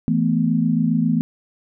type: chord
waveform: sine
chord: E suspended fourth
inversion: none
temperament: just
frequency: 164.81 / 219.8 / 247.2 Hz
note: E3 / A3 / B3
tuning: 0 / -2 / +2 cents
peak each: -20 dBFS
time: 0.08-1.21 s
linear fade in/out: 0 ms
effects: none